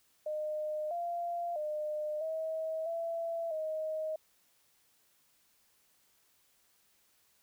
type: tone with pitch steps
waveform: sine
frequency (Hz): 611 / 691 / 606 / 639 / 668 / 627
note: D#5 / F5 / D#5 / D#5 / E5 / D#5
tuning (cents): -32 / -19 / -46 / +46 / +23 / +13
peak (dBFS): -33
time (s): 0.26-4.16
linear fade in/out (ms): 5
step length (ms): 650
effects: white hiss -70 dBFS RMS until 7.42 s